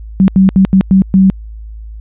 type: tone bursts at uneven times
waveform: sine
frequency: 191 Hz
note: G3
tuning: 45 cents flat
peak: -3 dBFS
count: 6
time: 0.2-0.28 / 0.36-0.49 / 0.56-0.65 / 0.73-0.81 / 0.91-1.02 / 1.14-1.3 s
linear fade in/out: 0 ms
effects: added 54 Hz sine -25 dBFS peak until 2 s + resampled to 8000 Hz